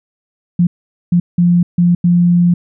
sine tone bursts at uneven times, 174.61 Hz, F3, in tune, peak -7 dBFS, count 5, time 0.59-0.67 / 1.12-1.2 / 1.38-1.63 / 1.78-1.95 / 2.04-2.54 s, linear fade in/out 5 ms, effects none

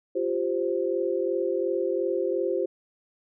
sine chord, F suspended second, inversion none, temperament equal, 349.2 / 392 / 523.3 Hz, F4 / G4 / C5, 0 / 0 / 0 cents, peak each -28 dBFS, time 0.15-2.66 s, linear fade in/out 10 ms, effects none

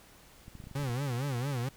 clicks, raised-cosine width 5 ms, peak -34 dBFS, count 9, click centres 0.481 / 0.553 / 0.602 / 0.64 / 0.671 / 0.713 / 0.798 / 0.834 / 0.895 s
40% pulse tone with vibrato, 130.81 Hz, C3, in tune, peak -30 dBFS, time 0.75-1.69 s, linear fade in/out 5 ms, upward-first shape sine, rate 4.4 Hz, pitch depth 180 cents each way
effects pink hiss -57 dBFS RMS until 1.76 s

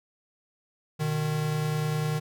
square tone pair together, 123.47 / 153.4 Hz, B2 / D#3, 0 / -24 cents, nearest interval major third, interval 376 cents, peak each -34 / -27 dBFS, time 0.99-2.2 s, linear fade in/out 20 ms, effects none

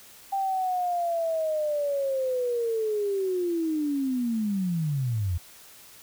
sine linear sweep, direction down, 790 to 81.1 Hz, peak -24 dBFS, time 0.32-5.38 s, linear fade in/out 10 ms, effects white hiss -50 dBFS RMS until 6.02 s

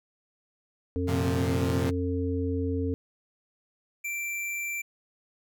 harmonic tone, 90 Hz, F#2, 47 cents flat, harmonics 1 / 3 / 5, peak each -29 / -30 / -32 dBFS, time 0.96-2.94 s, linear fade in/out 0 ms
sawtooth chord, Bb suspended second, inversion none, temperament equal, 116.54 / 130.81 / 174.61 Hz, Bb2 / C3 / F3, 0 / 0 / 0 cents, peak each -28 / -27 / -29 dBFS, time 1.07-1.91 s, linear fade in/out 20 ms
square tone, 2349 Hz, D7, in tune, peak -31 dBFS, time 4.04-4.82 s, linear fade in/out 10 ms
effects none

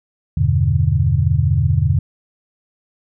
sine chord, E minor seventh, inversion none, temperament equal, 82.41 / 98 / 123.47 / 146.83 Hz, E2 / G2 / B2 / D3, 0 / 0 / 0 / 0 cents, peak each -18 dBFS, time 0.37-1.99 s, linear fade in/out 5 ms, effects none

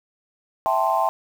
sine chord, A minor seventh, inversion second, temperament equal, 659.3 / 784 / 880 / 1046.5 Hz, E5 / G5 / A5 / C6, 0 / 0 / 0 / 0 cents, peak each -23 dBFS, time 0.66-1.09 s, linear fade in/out 0 ms, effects tanh soft clip ceiling -7 dBFS + 7-bit

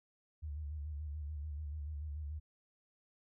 sine tone with vibrato, 74.7 Hz, D2, 30 cents sharp, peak -39 dBFS, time 0.42-2.4 s, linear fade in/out 20 ms, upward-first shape square, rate 6.9 Hz, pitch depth 60 cents each way, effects none

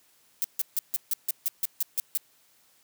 violet noise bursts, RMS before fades -26 dBFS, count 11, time 0.42-2.173 s, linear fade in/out 0 ms, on 23 ms, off 150 ms, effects white hiss -63 dBFS RMS until 2.83 s + high-pass 80 Hz 12 dB/octave

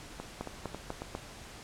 two click trains, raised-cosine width 1 ms, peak -21 / -24 dBFS, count 4 / 4, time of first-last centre 0.41-1.151 / 0.2-1.02 s, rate 4.05 / 3.66 Hz, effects pink hiss -48 dBFS RMS until 1.63 s + low-pass 9000 Hz 12 dB/octave

